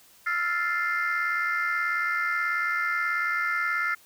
sine chord, F major seventh, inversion third, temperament equal, 1318.5 / 1396.9 / 1760 / 2093 Hz, E6 / F6 / A6 / C7, 0 / 0 / 0 / 0 cents, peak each -31 / -27 / -30 / -28 dBFS, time 0.26-3.95 s, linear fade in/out 10 ms, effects tanh soft clip ceiling -18 dBFS + white hiss -56 dBFS RMS until 4.05 s

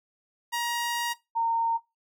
sawtooth / sine tone pair in turn, 947 / 917.9 Hz, A#5 / A#5, +27 / -27 cents, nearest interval minor second, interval 54 cents, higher first, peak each -23 dBFS, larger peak neither, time 0.52-1.14 / 1.35-1.78 s, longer first, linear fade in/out 20 ms, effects noise-tail reverb RT60 0.2 s tail -17 dB re dry

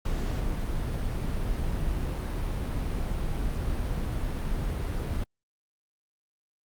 brown noise, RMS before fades -29 dBFS, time 0.05-5.24 s, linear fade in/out 5 ms, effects Opus 48 kbps

